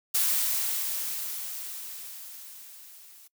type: noise with level ramp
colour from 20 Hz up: blue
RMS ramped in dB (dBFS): -24 to -52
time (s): 0.14-3.28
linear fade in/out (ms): 10
effects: noise-tail reverb RT60 0.1 s tail -23 dB re dry